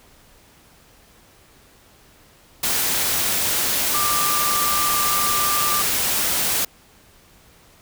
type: tone in noise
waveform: sine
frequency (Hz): 1186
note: D6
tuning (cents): +17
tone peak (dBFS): -22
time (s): 3.94-5.82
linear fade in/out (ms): 5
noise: white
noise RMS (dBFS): -21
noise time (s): 2.63-6.65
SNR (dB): -4
effects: pink hiss -52 dBFS RMS until 7.81 s